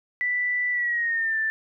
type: tone with pitch glide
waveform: sine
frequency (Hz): 1975.5 to 1770.2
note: B6 to A6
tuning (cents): 0 to +10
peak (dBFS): -22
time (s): 0.21-1.5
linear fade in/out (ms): 0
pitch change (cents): -190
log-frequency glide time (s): 0.71-1.38
effects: none